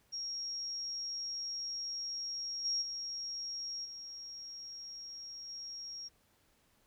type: tone with level steps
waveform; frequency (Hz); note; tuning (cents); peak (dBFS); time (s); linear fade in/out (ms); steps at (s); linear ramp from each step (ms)
sine; 5588; F8; 0; -37 / -31 / -38 / -44 / -42; 0.12-6.09; 20; 2.64 / 2.81 / 3.84 / 5.48; 20
effects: pink hiss -71 dBFS RMS until 6.86 s